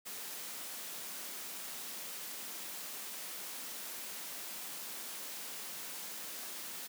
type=high-pass noise; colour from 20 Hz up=white; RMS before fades=-44 dBFS; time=0.05-6.88 s; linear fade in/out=20 ms; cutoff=160 Hz; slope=48 dB/octave; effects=none